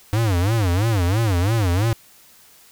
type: tone with vibrato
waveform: square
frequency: 100 Hz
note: G2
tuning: 35 cents sharp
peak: -17 dBFS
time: 0.13-1.93 s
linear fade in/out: 0 ms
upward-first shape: sine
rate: 3 Hz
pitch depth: 260 cents each way
effects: white hiss -50 dBFS RMS until 2.71 s